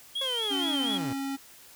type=tone with vibrato; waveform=triangle; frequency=3215 Hz; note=G7; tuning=43 cents sharp; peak=-27 dBFS; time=0.15-0.98 s; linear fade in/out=10 ms; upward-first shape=sine; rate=4.2 Hz; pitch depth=79 cents each way
type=linear sweep; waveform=sawtooth; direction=down; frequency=546 to 110.5 Hz; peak=-30 dBFS; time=0.21-1.13 s; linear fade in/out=5 ms
type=tone with pitch glide; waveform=square; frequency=279.8 to 273.6 Hz; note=C#4 to C#4; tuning=+16 to -23 cents; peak=-31 dBFS; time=0.5-1.37 s; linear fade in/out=20 ms; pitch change=-39 cents; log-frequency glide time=0.62-0.92 s
effects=white hiss -52 dBFS RMS until 1.75 s